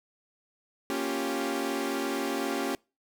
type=chord; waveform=sawtooth; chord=G half-diminished seventh; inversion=first; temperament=equal; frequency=233.1 / 277.2 / 349.2 / 392 Hz; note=Bb3 / Db4 / F4 / G4; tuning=0 / 0 / 0 / 0 cents; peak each=-33 / -28 / -32 / -30 dBFS; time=0.9-2.75 s; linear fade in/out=0 ms; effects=noise-tail reverb RT60 0.3 s tail -26 dB re dry